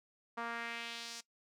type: tone with band-pass filter sweep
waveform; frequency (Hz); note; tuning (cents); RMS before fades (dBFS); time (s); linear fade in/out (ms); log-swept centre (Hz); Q
sawtooth; 233.1; A#3; 0; -43; 0.37-1.21; 10; 1100 to 6100; 1.7
effects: noise-tail reverb RT60 0.1 s tail -18 dB re dry